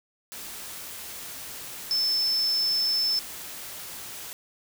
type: tone in noise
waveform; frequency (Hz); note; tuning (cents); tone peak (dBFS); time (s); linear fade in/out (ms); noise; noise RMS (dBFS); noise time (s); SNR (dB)
sine; 5274; E8; 0; -22; 1.91-3.19; 0; white; -39; 0.32-4.33; +14
effects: none